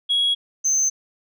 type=tone pair in turn; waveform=sine; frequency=3322 / 6226 Hz; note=G#7 / G8; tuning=0 / -13 cents; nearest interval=major seventh; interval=1087 cents; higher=second; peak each=-15 dBFS; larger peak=neither; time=0.09-0.35 / 0.64-0.9 s; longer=neither; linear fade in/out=20 ms; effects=tanh soft clip ceiling -14 dBFS